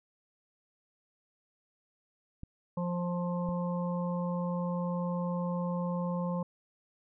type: clicks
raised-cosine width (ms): 5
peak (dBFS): -29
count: 2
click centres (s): 2.434 / 3.489
type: harmonic tone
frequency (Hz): 175.9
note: F3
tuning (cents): +13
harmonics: 1 / 3 / 5 / 6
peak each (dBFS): -31 / -37 / -43 / -42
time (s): 2.77-6.43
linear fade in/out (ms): 5
effects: none